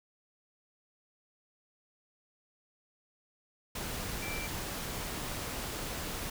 sine tone in noise, 2343 Hz, D7, 5 cents flat, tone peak -40 dBFS, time 4.22-4.47 s, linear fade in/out 5 ms, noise pink, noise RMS -38 dBFS, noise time 3.75-6.3 s, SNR -5 dB, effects none

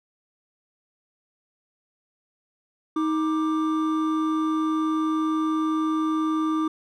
triangle tone pair together, 315.3 / 1183 Hz, D#4 / D6, +23 / +12 cents, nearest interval octave + major seventh, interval 2289 cents, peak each -20 / -27 dBFS, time 2.96-6.68 s, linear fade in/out 5 ms, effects none

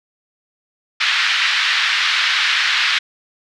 pink band-pass noise, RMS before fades -17 dBFS, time 1-2.99 s, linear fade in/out 10 ms, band 1500 to 4200 Hz, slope 24 dB/octave, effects none

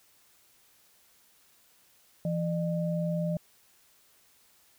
sine tone pair together, 167.98 / 604 Hz, E3 / D5, +33 / +48 cents, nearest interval octave + minor seventh, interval 2215 cents, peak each -28 / -33 dBFS, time 2.25-3.37 s, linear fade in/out 2 ms, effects white hiss -63 dBFS RMS until 4.78 s

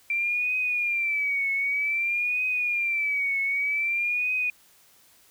sine tone with vibrato, 2349 Hz, D7, in tune, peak -23 dBFS, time 0.1-4.5 s, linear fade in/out 2 ms, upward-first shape triangle, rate 0.53 Hz, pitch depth 120 cents each way, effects white hiss -58 dBFS RMS until 5.3 s

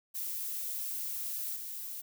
violet noise with level steps, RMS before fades -37 / -41 dBFS, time 0.14-2.02 s, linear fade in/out 20 ms, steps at 1.55 s, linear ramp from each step 20 ms, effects none

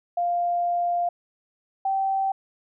sine tone pair in turn, 698.5 / 775.4 Hz, F5 / G5, 0 / -19 cents, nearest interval major second, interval 181 cents, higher second, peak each -21 dBFS, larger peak neither, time 0.17-1.09 / 1.85-2.32 s, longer first, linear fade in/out 5 ms, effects none

